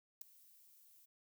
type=noise with ADSR envelope; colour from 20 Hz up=violet; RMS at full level=-42 dBFS; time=0.21-1.06 s; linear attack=6 ms; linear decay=4 ms; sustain=-23 dB; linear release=14 ms; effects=none